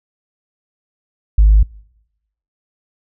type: tone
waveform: sine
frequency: 51.91 Hz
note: G#1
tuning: in tune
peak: -4 dBFS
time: 1.38-1.63 s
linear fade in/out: 5 ms
effects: noise-tail reverb RT60 0.9 s tail -26 dB re dry + tanh soft clip ceiling -2 dBFS